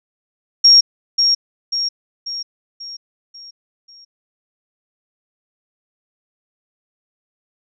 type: tone with echo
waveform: sine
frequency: 5570 Hz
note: F8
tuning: 5 cents flat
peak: -5 dBFS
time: 0.64-0.81 s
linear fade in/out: 10 ms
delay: 540 ms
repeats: 6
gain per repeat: -6 dB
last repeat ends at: 4.05 s
effects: none